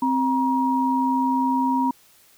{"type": "tone pair together", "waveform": "sine", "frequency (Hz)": [261.6, 950.2], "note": ["C4", "A#5"], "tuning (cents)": [0, 33], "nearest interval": "octave + minor seventh", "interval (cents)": 2233, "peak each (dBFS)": -21, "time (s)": [0.02, 1.91], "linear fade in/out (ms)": 5, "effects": ["white hiss -55 dBFS RMS until 2.37 s"]}